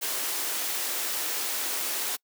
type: high-pass noise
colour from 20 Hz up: white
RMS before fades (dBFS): -30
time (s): 0.01-2.17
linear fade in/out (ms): 20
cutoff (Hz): 280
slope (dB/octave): 24
effects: noise-tail reverb RT60 0.1 s tail -26 dB re dry